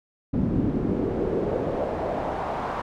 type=noise with band-pass filter sweep; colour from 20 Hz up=brown; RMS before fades=-26 dBFS; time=0.33-2.82 s; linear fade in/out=10 ms; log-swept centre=230 to 990 Hz; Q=2; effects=none